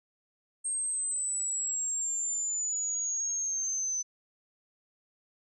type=exponential sweep; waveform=sine; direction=down; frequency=8500 to 6070 Hz; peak=-29 dBFS; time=0.64-4.03 s; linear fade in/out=20 ms; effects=none